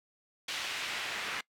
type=noise with band-pass filter sweep; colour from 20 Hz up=pink; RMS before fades=-37 dBFS; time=0.48-1.41 s; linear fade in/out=5 ms; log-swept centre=3100 to 2000 Hz; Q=1.2; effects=noise-tail reverb RT60 0.1 s tail -23 dB re dry